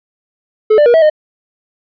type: tone with pitch steps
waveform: triangle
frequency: 431.7 / 592 / 477.2 / 648 / 613 Hz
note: A4 / D5 / A#4 / E5 / D#5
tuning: -33 / +14 / +41 / -30 / -26 cents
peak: -3 dBFS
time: 0.7-1.1 s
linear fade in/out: 10 ms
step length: 80 ms
effects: resampled to 11025 Hz